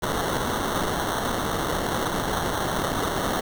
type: noise with sample-and-hold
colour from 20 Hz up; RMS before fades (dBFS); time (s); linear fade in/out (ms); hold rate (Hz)
violet; -26; 0.02-3.41; 10; 2450
effects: none